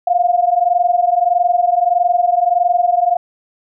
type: tone pair together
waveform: sine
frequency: 695.4 / 717 Hz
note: F5 / F5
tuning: -8 / +45 cents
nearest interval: minor second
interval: 53 cents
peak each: -14 dBFS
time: 0.07-3.17 s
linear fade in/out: 5 ms
effects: none